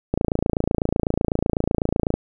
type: click train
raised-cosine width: 2 ms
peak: -6 dBFS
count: 57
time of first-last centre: 0.14-2.14 s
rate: 28 Hz
effects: none

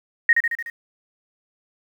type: tone with echo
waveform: sine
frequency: 1864.7 Hz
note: A#6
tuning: in tune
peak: -10 dBFS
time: 0.29-0.33 s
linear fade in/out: 2 ms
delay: 74 ms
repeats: 5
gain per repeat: -4 dB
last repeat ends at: 0.7 s
effects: 8-bit

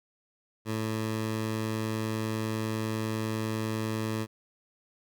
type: tone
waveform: 15% pulse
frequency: 110 Hz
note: A2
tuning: in tune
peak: -23 dBFS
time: 0.65-4.27 s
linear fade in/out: 50 ms
effects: none

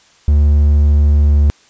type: tone with pitch glide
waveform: triangle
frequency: 73.3 to 72.79 Hz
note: D2 to D2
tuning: -3 to -15 cents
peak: -5 dBFS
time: 0.28-1.5 s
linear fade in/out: 0 ms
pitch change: -12 cents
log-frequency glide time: 1.24-1.34 s
effects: white hiss -49 dBFS RMS until 1.69 s + resampled to 16000 Hz

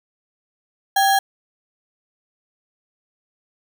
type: tone with sample-and-hold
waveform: sine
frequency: 784 Hz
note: G5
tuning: in tune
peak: -13 dBFS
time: 0.96-1.19 s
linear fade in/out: 5 ms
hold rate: 2450 Hz
effects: none

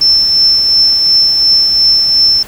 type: tone with tremolo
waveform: sine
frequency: 5330 Hz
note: E8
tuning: 18 cents sharp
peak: -4 dBFS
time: 0.01-2.43 s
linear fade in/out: 5 ms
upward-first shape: triangle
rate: 2.8 Hz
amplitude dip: 40%
effects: added 50 Hz sine -39 dBFS peak until 2.47 s + pink hiss -32 dBFS RMS until 2.47 s

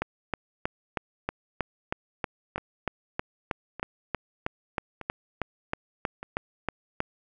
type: two click trains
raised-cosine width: 0.5 ms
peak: -22 / -12 dBFS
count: 4 / 23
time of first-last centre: 2.58-6.23 / 0.02-7.004 s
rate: 0.822 / 3.15 Hz
effects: none

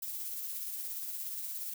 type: noise with tremolo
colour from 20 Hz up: violet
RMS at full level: -38 dBFS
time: 0.02-1.74 s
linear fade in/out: 5 ms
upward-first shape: sine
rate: 17 Hz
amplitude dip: 30%
effects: none

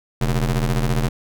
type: ring-modulated tone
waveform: 30% pulse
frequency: 83.9 Hz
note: E2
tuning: 31 cents sharp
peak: -12 dBFS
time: 0.21-1.09 s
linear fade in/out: 5 ms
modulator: 49.3 Hz
effects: none

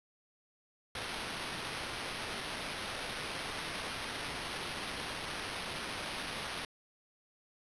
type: noise with sample-and-hold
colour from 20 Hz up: violet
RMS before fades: -40 dBFS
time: 0.95-6.65 s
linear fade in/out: 2 ms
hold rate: 7350 Hz
effects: resampled to 24000 Hz

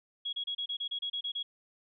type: tone bursts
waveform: sine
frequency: 3322 Hz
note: G#7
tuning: in tune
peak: -32 dBFS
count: 11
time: 0.25-1.43 s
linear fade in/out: 10 ms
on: 80 ms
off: 30 ms
effects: none

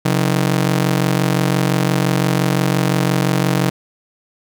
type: ring-modulated tone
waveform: sawtooth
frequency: 155.56 Hz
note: D#3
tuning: in tune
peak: -7 dBFS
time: 0.05-3.7 s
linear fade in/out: 5 ms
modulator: 22.9 Hz
effects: none

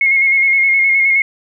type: tone with vibrato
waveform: sine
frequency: 2161 Hz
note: C#7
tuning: 45 cents flat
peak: -9 dBFS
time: 0.01-1.22 s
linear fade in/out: 2 ms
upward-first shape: square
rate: 9.6 Hz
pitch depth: 25 cents each way
effects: none

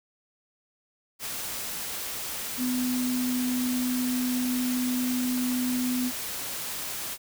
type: tone in noise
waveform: sine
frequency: 250.6 Hz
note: B3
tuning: 25 cents sharp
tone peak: -25 dBFS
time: 2.57-6.12 s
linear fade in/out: 50 ms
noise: white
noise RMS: -34 dBFS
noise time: 1.19-7.18 s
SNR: +6 dB
effects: none

